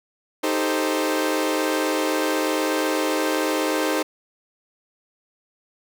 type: chord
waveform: sawtooth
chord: A half-diminished seventh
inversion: second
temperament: equal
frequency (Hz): 311.1 / 392 / 440 / 523.3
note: Eb4 / G4 / A4 / C5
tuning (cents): 0 / 0 / 0 / 0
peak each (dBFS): -20 / -24 / -25 / -22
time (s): 0.43-4.03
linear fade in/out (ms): 10
effects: none